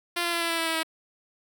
5% pulse tone with pitch steps, 346.5 / 342.9 / 339.4 / 335.9 / 332.4 / 328.9 / 325.5 / 322.2 Hz, F4 / F4 / F4 / E4 / E4 / E4 / E4 / E4, -14 / -32 / -49 / +33 / +15 / -4 / -22 / -39 cents, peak -14 dBFS, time 0.16-0.832 s, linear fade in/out 10 ms, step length 84 ms, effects none

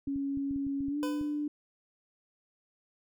sine tone with pitch glide, 277.5 to 295.7 Hz, C#4 to D4, +2 to +12 cents, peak -30 dBFS, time 0.07-1.48 s, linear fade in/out 5 ms, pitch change +110 cents, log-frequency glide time 0.87-0.99 s
clicks, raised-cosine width 5 ms, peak -33 dBFS, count 9, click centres 0.076 / 0.16 / 0.373 / 0.51 / 0.561 / 0.667 / 0.807 / 0.884 / 1.212 s
25% pulse tone with exponential decay, 503 Hz, B4, 32 cents sharp, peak -29 dBFS, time 1.03-1.48 s, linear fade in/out 0 ms, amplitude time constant 97 ms
effects none

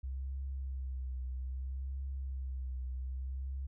sine tone with vibrato, 65.41 Hz, C2, in tune, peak -36 dBFS, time 0.03-3.67 s, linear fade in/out 10 ms, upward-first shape triangle, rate 0.62 Hz, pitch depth 56 cents each way, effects none

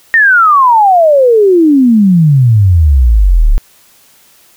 sine exponential sweep, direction down, 1864.7 to 32.7 Hz, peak -3 dBFS, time 0.14-3.58 s, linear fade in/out 0 ms, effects white hiss -45 dBFS RMS until 4.56 s

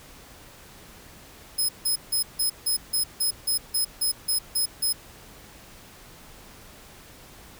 5% pulse tone bursts, 5120 Hz, D#8, 49 cents sharp, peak -16 dBFS, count 13, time 1.58-4.93 s, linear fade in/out 10 ms, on 110 ms, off 160 ms, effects pink hiss -48 dBFS RMS until 7.59 s

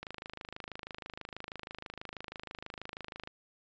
click train, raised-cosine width 0.3 ms, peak -25 dBFS, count 86, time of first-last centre 0.03-3.274 s, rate 26.2 Hz, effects resampled to 16000 Hz

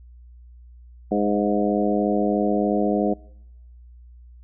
harmonic tone with a mistuned harmonic, 103.2 Hz, G#2, 10 cents flat, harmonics 2 / 3 / 4 / 5 / 6 / 7, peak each -23 / -25 / -26 / -27 / -28 / -28 dBFS, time 1.11-3.14 s, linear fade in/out 10 ms, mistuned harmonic 6, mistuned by +26 cents, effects noise-tail reverb RT60 0.9 s tail -25 dB re dry + added 60 Hz sine -43 dBFS peak until 4.43 s

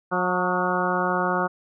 harmonic tone with a mistuned harmonic, 180.5 Hz, F#3, 43 cents flat, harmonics 1 / 2 / 3 / 4 / 5 / 6 / 7 / 8, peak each -29 / -29 / -29 / -29 / -29 / -29 / -29 / -29 dBFS, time 0.11-1.48 s, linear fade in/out 20 ms, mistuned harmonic 6, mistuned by +48 cents, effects none

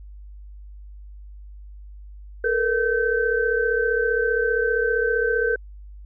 sine tone cluster, 443.7 / 478.9 / 1543 Hz, A4 / A#4 / G6, +14 / +47 / -28 cents, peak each -23 dBFS, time 2.44-5.56 s, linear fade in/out 5 ms, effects added 50 Hz sine -38 dBFS peak until 6.05 s

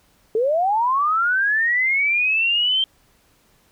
sine linear sweep, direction up, 421.8 to 3150 Hz, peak -16 dBFS, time 0.35-2.84 s, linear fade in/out 2 ms, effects pink hiss -59 dBFS RMS until 3.71 s

